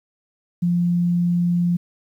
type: tone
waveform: sine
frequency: 174.3 Hz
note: F3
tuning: 3 cents flat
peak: -16 dBFS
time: 0.62-1.77 s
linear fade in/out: 10 ms
effects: 9-bit